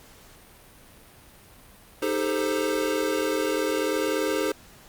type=chord; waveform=square; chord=A half-diminished seventh; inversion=second; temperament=equal with one note detuned; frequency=311.1 / 399.5 / 440 / 523.3 Hz; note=Eb4 / G4 / A4 / C5; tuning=0 / +33 / 0 / 0 cents; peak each=-30 dBFS; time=2.02-4.52 s; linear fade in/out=5 ms; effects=pink hiss -51 dBFS RMS until 4.88 s + Opus 48 kbps